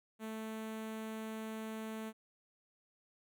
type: tone with notch filter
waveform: sawtooth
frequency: 220 Hz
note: A3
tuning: in tune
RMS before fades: -43 dBFS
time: 0.19-2.13 s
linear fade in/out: 50 ms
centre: 5000 Hz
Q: 1.5
effects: none